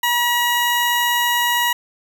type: tone with notch filter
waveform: 10% pulse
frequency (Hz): 961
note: B5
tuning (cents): -48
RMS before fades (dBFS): -18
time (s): 0.03-1.73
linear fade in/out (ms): 5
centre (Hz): 4900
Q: 0.98
effects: none